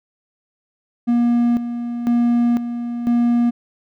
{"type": "tone with tremolo", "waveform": "triangle", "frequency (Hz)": 238.2, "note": "A#3", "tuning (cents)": 38, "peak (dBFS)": -11, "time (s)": [1.07, 3.51], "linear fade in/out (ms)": 20, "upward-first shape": "square", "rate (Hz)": 1, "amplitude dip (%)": 65, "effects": []}